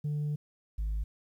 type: tone pair in turn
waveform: sine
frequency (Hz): 148.4 / 52.68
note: D3 / G#1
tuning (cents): +18 / +25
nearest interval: octave + tritone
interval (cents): 1793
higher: first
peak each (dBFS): -27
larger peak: neither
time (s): 0.04-0.36 / 0.78-1.04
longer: first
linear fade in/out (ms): 10
effects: tanh soft clip ceiling -28 dBFS + 11-bit